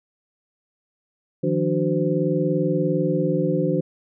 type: tone cluster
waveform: sine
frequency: 154.9 / 175.2 / 294 / 371.3 / 513 Hz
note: D#3 / F3 / D4 / F#4 / C5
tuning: -7 / +6 / +2 / +6 / -34 cents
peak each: -25 dBFS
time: 1.43-3.81 s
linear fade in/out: 10 ms
effects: none